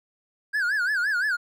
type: tone with vibrato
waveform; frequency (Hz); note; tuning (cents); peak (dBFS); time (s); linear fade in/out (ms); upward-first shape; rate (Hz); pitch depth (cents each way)
triangle; 1568; G6; 0; -20; 0.53-1.37; 20; sine; 5.8; 180
effects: none